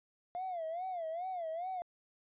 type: tone with vibrato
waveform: triangle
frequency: 694 Hz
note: F5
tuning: 11 cents flat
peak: -33 dBFS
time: 0.35-1.82 s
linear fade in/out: 0 ms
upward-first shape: sine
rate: 2.4 Hz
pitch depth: 150 cents each way
effects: tanh soft clip ceiling -33 dBFS + resampled to 8000 Hz